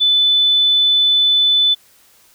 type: tone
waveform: sine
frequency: 3500 Hz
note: A7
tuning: 10 cents flat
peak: -10 dBFS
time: 0-1.75 s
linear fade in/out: 20 ms
effects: white hiss -51 dBFS RMS until 2.34 s